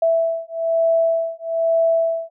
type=beating tone pair; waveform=sine; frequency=659.3 / 660.4 Hz; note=E5 / E5; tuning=0 / +3 cents; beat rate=1.1 Hz; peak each=-19 dBFS; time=0.02-2.3 s; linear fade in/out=5 ms; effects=none